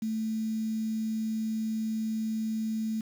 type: tone with quantisation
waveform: sine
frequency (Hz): 220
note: A3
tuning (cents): 0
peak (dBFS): -28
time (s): 0.02-3.01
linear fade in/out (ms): 5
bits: 8
effects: none